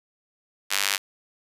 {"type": "tone with high-pass filter", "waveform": "sawtooth", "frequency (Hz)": 98.9, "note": "G2", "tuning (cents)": 16, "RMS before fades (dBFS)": -25, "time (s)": [0.7, 0.98], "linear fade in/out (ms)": 20, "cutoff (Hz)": 2200, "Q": 0.76, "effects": ["resampled to 32000 Hz"]}